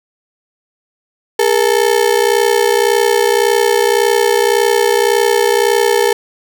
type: ring-modulated tone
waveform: 35% pulse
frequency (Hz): 440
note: A4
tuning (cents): 0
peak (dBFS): -5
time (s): 1.39-6.13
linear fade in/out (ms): 2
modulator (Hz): 30.9
effects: none